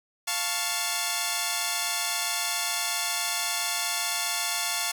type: chord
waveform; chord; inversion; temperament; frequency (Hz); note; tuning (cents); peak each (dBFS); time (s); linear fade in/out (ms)
5% pulse; F augmented; none; equal; 698.5 / 880 / 1108.7; F5 / A5 / C#6; 0 / 0 / 0; -19; 0.27-4.92; 10
effects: none